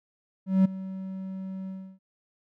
triangle tone with ADSR envelope, 190 Hz, F#3, 46 cents sharp, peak -13 dBFS, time 0.46-1.99 s, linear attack 190 ms, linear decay 10 ms, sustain -18 dB, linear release 310 ms, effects none

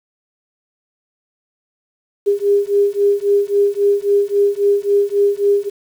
sine beating tone pair, 402.6 / 406.3 Hz, G4 / G#4, +46 / -38 cents, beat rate 3.7 Hz, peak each -15 dBFS, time 2.26-5.7 s, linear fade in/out 20 ms, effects 7-bit

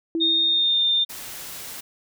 sine tone with exponential decay, 329.6 Hz, E4, in tune, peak -20 dBFS, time 0.15-0.84 s, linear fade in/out 1 ms, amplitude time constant 150 ms
sine tone with pitch glide, 3679 to 3612 Hz, A#7 to A7, -24 to +45 cents, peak -17 dBFS, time 0.2-1.05 s, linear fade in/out 20 ms, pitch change -31 cents, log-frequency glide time 0.45-0.86 s
white noise, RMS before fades -36 dBFS, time 1.09-1.81 s, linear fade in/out 10 ms
effects none

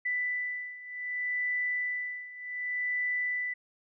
sine beating tone pair, 1985 / 1985.66 Hz, B6 / B6, +8 / +9 cents, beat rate 0.66 Hz, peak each -35 / -32 dBFS, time 0.05-3.54 s, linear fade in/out 10 ms, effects none

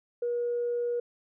sine tone, 479.6 Hz, A#4, 49 cents sharp, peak -26 dBFS, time 0.22-1 s, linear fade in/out 5 ms, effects tanh soft clip ceiling -22 dBFS

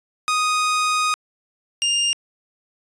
sawtooth tone pair in turn, 1244.5 / 2808 Hz, D#6 / F7, 0 / +9 cents, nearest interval octave + major second, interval 1409 cents, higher second, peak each -14 dBFS, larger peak neither, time 0.28-1.14 / 1.82-2.13 s, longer first, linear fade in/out 0 ms, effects resampled to 22050 Hz

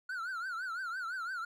triangle tone with vibrato, 1435 Hz, F6, 47 cents sharp, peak -34 dBFS, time 0.09-1.45 s, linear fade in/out 5 ms, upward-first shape triangle, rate 5.9 Hz, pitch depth 170 cents each way, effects none

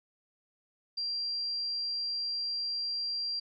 sine tone, 4742 Hz, D8, 16 cents sharp, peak -31 dBFS, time 0.97-3.4 s, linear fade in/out 10 ms, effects none

